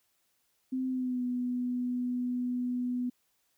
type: tone with pitch glide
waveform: sine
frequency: 259.1 to 247.5 Hz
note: C4 to B3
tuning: -17 to +4 cents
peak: -29 dBFS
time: 0.72-3.1 s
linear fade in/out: 10 ms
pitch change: -79 cents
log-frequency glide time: 0.88-1.23 s
effects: white hiss -74 dBFS RMS until 3.57 s